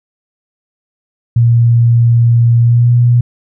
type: tone with pitch glide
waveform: sine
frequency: 117.7 to 120.8 Hz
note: A#2 to B2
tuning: +17 to -38 cents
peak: -5 dBFS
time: 1.36-3.21 s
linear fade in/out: 5 ms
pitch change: +45 cents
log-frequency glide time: 2.61-2.91 s
effects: none